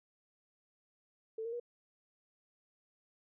sine tone with pitch steps, 444.1 / 461.4 / 479.3 Hz, A4 / A#4 / A#4, +16 / -18 / +48 cents, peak -37 dBFS, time 1.38-1.599 s, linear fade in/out 5 ms, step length 73 ms, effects none

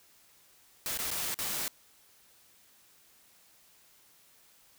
white noise with dropouts, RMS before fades -34 dBFS, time 0.86-1.68 s, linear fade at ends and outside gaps 0 ms, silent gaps 0.974-0.989 / 1.105-1.114 / 1.343-1.389 s, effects white hiss -62 dBFS RMS until 4.78 s

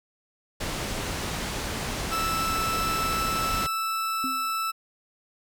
pink low-pass noise, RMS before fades -31 dBFS, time 0.6-3.67 s, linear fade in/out 10 ms, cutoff 9100 Hz, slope 12 dB/octave
40% pulse tone, 1318.5 Hz, E6, in tune, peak -25 dBFS, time 2.11-4.72 s, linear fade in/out 20 ms
sine tone with exponential decay, 261.6 Hz, C4, in tune, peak -28 dBFS, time 4.24-4.57 s, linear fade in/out 0 ms, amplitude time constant 71 ms
effects none

